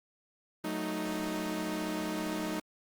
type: chord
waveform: sawtooth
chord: D# diminished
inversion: first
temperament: equal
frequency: 185 / 220 / 311.1 Hz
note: F#3 / A3 / D#4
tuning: 0 / 0 / 0 cents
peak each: -35 / -35 / -31 dBFS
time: 0.64-2.6 s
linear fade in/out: 5 ms
effects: Opus 32 kbps